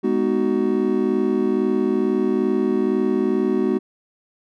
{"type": "chord", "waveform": "triangle", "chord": "G# minor seventh", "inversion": "none", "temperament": "just", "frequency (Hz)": [207.7, 249.2, 311.5, 373.8], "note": ["G#3", "B3", "D#4", "F#4"], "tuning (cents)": [0, 16, 2, 18], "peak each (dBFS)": [-22, -21, -22, -19], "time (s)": [0.03, 3.79], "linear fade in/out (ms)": 20, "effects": []}